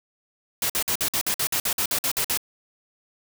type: noise bursts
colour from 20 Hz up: white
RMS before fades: -24 dBFS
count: 14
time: 0.62-2.374 s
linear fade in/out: 2 ms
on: 77 ms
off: 52 ms
effects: none